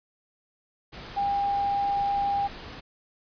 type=tone in noise; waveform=sine; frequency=802 Hz; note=G5; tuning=39 cents sharp; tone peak=-23 dBFS; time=1.16-2.48 s; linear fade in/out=20 ms; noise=pink; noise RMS=-41 dBFS; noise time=0.92-2.81 s; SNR=+15 dB; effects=resampled to 11025 Hz